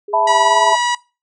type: tone with vibrato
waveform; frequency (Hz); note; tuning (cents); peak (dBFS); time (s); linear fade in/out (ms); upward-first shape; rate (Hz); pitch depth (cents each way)
sine; 408.5; G#4; -29; -26; 0.08-0.73; 5; sine; 2.4; 32
type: chord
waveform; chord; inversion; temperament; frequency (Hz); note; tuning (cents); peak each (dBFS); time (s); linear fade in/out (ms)
sine; E suspended fourth; none; equal; 659.3 / 880 / 987.8; E5 / A5 / B5; 0 / 0 / 0; -16; 0.13-0.76; 10
type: harmonic tone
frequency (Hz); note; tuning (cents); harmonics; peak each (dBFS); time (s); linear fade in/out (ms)
969; B5; -33; 1 / 2 / 3 / 4 / 5 / 6 / 7 / 8 / 9; -16 / -22 / -26 / -28 / -30 / -32 / -33 / -34 / -35; 0.27-0.95; 5
effects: noise-tail reverb RT60 0.3 s tail -22 dB re dry